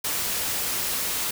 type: noise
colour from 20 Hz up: white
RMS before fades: -27 dBFS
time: 0.04-1.31 s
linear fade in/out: 5 ms
effects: none